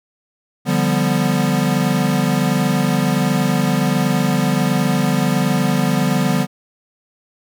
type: chord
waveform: square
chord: G dominant seventh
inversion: second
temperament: equal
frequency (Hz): 146.83 / 174.61 / 196 / 246.9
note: D3 / F3 / G3 / B3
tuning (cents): 0 / 0 / 0 / 0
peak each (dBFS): -21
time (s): 0.65-6.47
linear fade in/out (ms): 50
effects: none